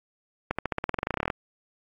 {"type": "accelerating click train", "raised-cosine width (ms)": 0.5, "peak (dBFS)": -11, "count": 19, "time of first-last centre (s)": [0.51, 1.302], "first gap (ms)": 76, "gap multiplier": 0.93, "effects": ["AAC 64 kbps"]}